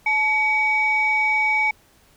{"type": "tone pair together", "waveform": "sine", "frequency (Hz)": [863.1, 2262], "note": ["A5", "C#7"], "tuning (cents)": [-34, 34], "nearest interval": "octave + perfect fourth", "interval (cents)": 1668, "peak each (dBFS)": [-22, -17], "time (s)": [0.06, 1.71], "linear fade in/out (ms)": 5, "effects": ["tanh soft clip ceiling -11 dBFS", "pink hiss -56 dBFS RMS until 2.16 s"]}